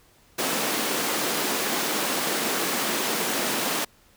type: high-pass noise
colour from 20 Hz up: pink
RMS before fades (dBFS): -26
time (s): 0.38-3.85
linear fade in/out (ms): 10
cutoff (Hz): 220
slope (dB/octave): 24
effects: pink hiss -58 dBFS RMS until 4.16 s